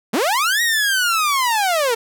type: linear two-way sweep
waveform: sawtooth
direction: up then down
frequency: 179 to 1911 to 442 Hz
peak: -12 dBFS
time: 0.13-1.95 s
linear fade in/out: 10 ms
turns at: 0.62 s
effects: none